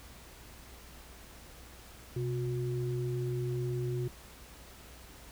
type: tone pair together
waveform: sine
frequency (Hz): 127.57 / 361.2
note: C3 / F#4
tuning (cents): -43 / -42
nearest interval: octave + tritone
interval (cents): 1801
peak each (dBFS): -32 / -36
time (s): 2.16-4.08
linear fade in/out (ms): 5
effects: added 60 Hz sine -54 dBFS peak until 5.31 s + pink hiss -53 dBFS RMS until 5.31 s